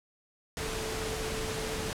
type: tone in noise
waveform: sine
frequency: 440 Hz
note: A4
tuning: in tune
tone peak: -37 dBFS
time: 0.6-1.9 s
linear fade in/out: 0 ms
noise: pink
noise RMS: -35 dBFS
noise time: 0.57-1.93 s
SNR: -5 dB
effects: low-pass 10000 Hz 12 dB/octave